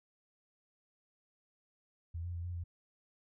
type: tone with pitch steps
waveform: sine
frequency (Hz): 83.8 / 87.6 / 85.5 / 88.3 / 86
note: E2 / F2 / F2 / F2 / F2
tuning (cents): +29 / +6 / -36 / +20 / -26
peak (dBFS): -37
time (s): 2.14-2.64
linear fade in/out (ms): 10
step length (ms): 100
effects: none